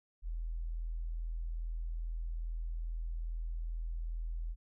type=tone; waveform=sine; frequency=41.2 Hz; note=E1; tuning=in tune; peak=-35 dBFS; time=0.22-4.56 s; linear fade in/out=50 ms; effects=none